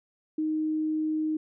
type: tone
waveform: sine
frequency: 311.1 Hz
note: D#4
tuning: in tune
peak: -25 dBFS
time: 0.38-1.37 s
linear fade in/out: 5 ms
effects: none